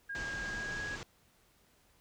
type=tone with pitch glide; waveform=sine; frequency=1624 to 1658.1 Hz; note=G#6 to G#6; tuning=-39 to -3 cents; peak=-37 dBFS; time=0.09-0.96 s; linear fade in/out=10 ms; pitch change=+36 cents; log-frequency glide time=0.4-0.84 s
type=low-pass noise; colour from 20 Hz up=pink; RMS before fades=-44 dBFS; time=0.15-1.03 s; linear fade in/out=0 ms; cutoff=7400 Hz; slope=48 dB/octave
effects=pink hiss -68 dBFS RMS until 2 s

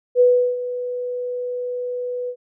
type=tone with ADSR envelope; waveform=sine; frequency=493.9 Hz; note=B4; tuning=in tune; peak=-9 dBFS; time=0.15-2.36 s; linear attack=53 ms; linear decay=360 ms; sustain=-14 dB; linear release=71 ms; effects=none

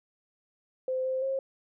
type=tone with pitch steps; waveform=sine; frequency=517 / 521 / 536 Hz; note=C5 / C5 / C5; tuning=-21 / -7 / +42 cents; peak=-27 dBFS; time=0.88-1.39 s; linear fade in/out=2 ms; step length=170 ms; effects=none

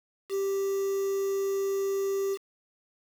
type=tone with quantisation; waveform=triangle; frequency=392 Hz; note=G4; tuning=in tune; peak=-24 dBFS; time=0.29-2.38 s; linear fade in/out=50 ms; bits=7; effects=none

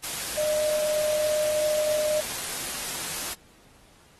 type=tone in noise; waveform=sine; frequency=609 Hz; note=D#5; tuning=37 cents flat; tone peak=-23 dBFS; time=0.37-2.21 s; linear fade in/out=10 ms; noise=white; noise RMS=-32 dBFS; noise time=0.03-3.34 s; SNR=+6 dB; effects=pink hiss -57 dBFS RMS until 4.19 s + AAC 32 kbps

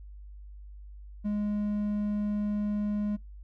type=tone with hard clipping; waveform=triangle; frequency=207.7 Hz; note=G#3; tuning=in tune; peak=-28 dBFS; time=1.24-3.17 s; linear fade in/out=20 ms; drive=6 dB; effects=noise-tail reverb RT60 0.2 s tail -26 dB re dry + added 50 Hz sine -43 dBFS peak until 3.43 s

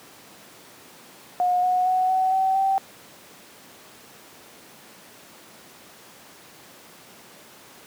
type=tone with pitch steps; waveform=sine; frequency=721 / 731.5 / 742.1 / 752.9 / 763.9 / 775 Hz; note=F#5 / F#5 / F#5 / F#5 / G5 / G5; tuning=-45 / -20 / +5 / +30 / -45 / -20 cents; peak=-18 dBFS; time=1.4-2.78 s; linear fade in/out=0 ms; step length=230 ms; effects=pink hiss -47 dBFS RMS until 7.86 s + high-pass 200 Hz 12 dB/octave

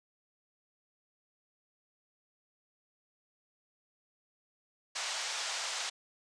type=band-pass noise; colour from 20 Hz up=white; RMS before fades=-37 dBFS; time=4.95-5.9 s; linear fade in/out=10 ms; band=610 to 6900 Hz; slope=24 dB/octave; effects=resampled to 22050 Hz

